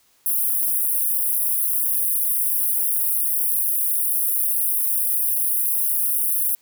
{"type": "high-pass noise", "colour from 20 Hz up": "white", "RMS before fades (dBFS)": -21, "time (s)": [0.26, 6.55], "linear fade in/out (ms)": 0, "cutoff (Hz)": 9500, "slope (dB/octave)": 96, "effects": ["white hiss -60 dBFS RMS until 6.61 s"]}